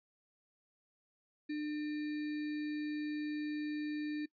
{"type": "tone with sample-and-hold", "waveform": "sine", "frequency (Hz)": 300, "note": "D4", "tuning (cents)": 37, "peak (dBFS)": -35, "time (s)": [1.49, 4.26], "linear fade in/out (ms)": 10, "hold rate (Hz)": 2100, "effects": ["noise-tail reverb RT60 0.1 s tail -23 dB re dry", "resampled to 11025 Hz"]}